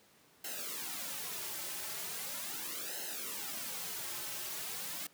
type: noise with flanger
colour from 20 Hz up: white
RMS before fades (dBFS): -41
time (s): 0.44-5.07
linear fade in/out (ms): 5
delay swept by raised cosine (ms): 0.85 to 4.25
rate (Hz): 0.39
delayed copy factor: -0.85
effects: pink hiss -64 dBFS RMS until 5.13 s + high-pass 150 Hz 12 dB/octave